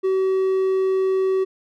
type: tone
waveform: triangle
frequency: 380 Hz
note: F#4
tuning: 46 cents sharp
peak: -15 dBFS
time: 0.03-1.45 s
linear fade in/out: 20 ms
effects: none